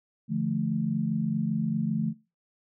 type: tone cluster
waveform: sine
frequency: 146.2 / 171.2 / 218.9 Hz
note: D3 / F3 / A3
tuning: -7 / -34 / -9 cents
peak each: -31 / -30 / -28 dBFS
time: 0.28-2.14 s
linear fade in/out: 50 ms
effects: noise-tail reverb RT60 0.3 s tail -23 dB re dry